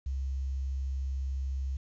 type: tone with quantisation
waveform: sine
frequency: 66.9 Hz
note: C2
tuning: 39 cents sharp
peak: -30 dBFS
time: 0.06-1.77 s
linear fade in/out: 5 ms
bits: 10
effects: resampled to 16000 Hz